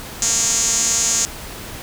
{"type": "tone with band-pass filter", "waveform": "sawtooth", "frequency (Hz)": 229.7, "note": "A#3", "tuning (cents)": -25, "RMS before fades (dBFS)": -18, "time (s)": [0.22, 1.25], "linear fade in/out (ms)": 0, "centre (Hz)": 6800, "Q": 7, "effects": ["pink hiss -33 dBFS RMS until 1.82 s"]}